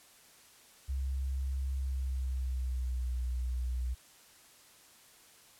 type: tone with pitch glide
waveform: sine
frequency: 66.8 to 61.97 Hz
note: C2 to B1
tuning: +36 to +7 cents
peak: -31 dBFS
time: 0.88-3.95 s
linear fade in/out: 20 ms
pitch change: -129 cents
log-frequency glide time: 1.75-3.11 s
effects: white hiss -59 dBFS RMS until 5.59 s + low-pass 12000 Hz 12 dB/octave